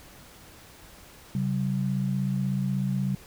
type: tone pair together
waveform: sine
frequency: 134.93 / 191.3 Hz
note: C#3 / G3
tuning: -46 / -42 cents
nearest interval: tritone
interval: 604 cents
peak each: -27 dBFS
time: 1.35-3.15 s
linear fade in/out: 2 ms
effects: pink hiss -50 dBFS RMS until 3.26 s